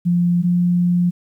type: tone pair in turn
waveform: sine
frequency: 174.61 / 176.23 Hz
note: F3 / F3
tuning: 0 / +16 cents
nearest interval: unison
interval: 16 cents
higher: second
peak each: -13 dBFS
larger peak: neither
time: 0.05-0.43 / 0.43-1.11 s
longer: second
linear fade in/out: 20 ms
effects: 9-bit